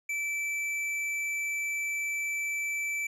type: tone with hard clipping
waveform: sine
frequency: 2321 Hz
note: D7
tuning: 21 cents flat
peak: -31 dBFS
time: 0.09-3.07 s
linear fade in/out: 5 ms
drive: 8 dB
effects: none